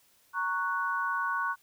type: chord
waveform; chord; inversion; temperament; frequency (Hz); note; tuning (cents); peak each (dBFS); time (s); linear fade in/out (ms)
sine; F# major; first; equal; 932.3 / 1108.7 / 1480; A#5 / C#6 / F#6; 0 / 0 / 0; -36 / -31 / -31; 0.33-1.56; 50
effects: white hiss -65 dBFS RMS until 1.62 s